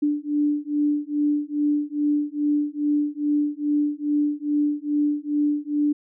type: beating tone pair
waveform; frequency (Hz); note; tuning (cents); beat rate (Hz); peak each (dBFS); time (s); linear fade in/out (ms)
sine; 293.2 / 295.6; D4 / D4; -3 / +11; 2.4; -23; 0.02-5.93; 10
effects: none